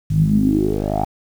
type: tone with low-pass filter sweep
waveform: 10% pulse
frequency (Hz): 51.4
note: G#1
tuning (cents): -17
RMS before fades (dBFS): -17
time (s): 0.1-1.05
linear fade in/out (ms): 10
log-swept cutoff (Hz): 130 to 810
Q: 8.4
effects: 7-bit